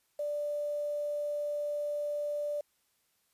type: tone with quantisation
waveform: sine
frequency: 587.3 Hz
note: D5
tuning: in tune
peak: -31 dBFS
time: 0.19-2.61 s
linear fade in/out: 5 ms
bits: 9
effects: white hiss -74 dBFS RMS until 3.33 s + resampled to 32000 Hz